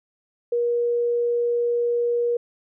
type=tone; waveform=sine; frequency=476.6 Hz; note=A#4; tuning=38 cents sharp; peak=-19 dBFS; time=0.52-2.37 s; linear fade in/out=5 ms; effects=none